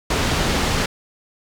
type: low-pass noise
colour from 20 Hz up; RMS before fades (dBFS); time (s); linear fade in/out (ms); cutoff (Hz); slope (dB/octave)
pink; -20; 0.1-0.86; 5; 6200; 12
effects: none